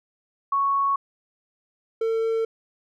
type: tone pair in turn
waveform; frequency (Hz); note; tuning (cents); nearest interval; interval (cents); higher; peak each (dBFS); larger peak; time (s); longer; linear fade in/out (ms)
sine / triangle; 1108.7 / 450.5; C#6 / A4; 0 / +41; octave + major third; 1559; first; -19; neither; 0.52-0.96 / 2.01-2.45; neither; 5
effects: none